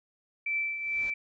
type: tone with tremolo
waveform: sine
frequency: 2328 Hz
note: D7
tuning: 16 cents flat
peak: -26 dBFS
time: 0.46-1.14 s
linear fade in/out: 5 ms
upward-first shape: triangle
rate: 2.3 Hz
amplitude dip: 60%
type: noise with exponential growth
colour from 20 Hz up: pink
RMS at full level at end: -46 dBFS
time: 0.59-1.1 s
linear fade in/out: 1 ms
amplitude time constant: 110 ms
effects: resampled to 16000 Hz